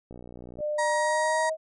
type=click train; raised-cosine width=2 ms; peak=-30 dBFS; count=31; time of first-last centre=0.11-0.605 s; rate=60.6 Hz
type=tone with pitch glide; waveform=sine; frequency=600 to 633.1 Hz; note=D5 to D#5; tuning=+37 to +30 cents; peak=-26 dBFS; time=0.58-1.57 s; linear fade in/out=50 ms; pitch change=+93 cents; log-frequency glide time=0.93-1.41 s
type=harmonic tone; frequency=947 Hz; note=A#5; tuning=27 cents sharp; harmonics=1 / 2 / 4 / 5 / 6 / 7 / 8 / 9 / 10; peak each=-26 / -30 / -45 / -44 / -50 / -41 / -44 / -45 / -46 dBFS; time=0.78-1.5 s; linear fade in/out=10 ms
effects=none